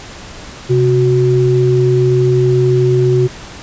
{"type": "tone pair together", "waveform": "sine", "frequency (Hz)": [130, 369], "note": ["C3", "F#4"], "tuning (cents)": [-11, -5], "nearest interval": "octave + tritone", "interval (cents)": 1806, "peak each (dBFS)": -11, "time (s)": [0.69, 3.28], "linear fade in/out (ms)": 20, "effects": ["pink hiss -32 dBFS RMS until 3.62 s", "resampled to 16000 Hz"]}